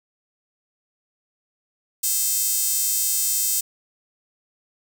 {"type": "tone with high-pass filter", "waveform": "5% pulse", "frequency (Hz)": 523.3, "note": "C5", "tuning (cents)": 0, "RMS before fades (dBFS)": -22, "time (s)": [2.03, 3.61], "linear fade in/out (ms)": 10, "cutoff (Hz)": 9600, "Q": 3.4, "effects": []}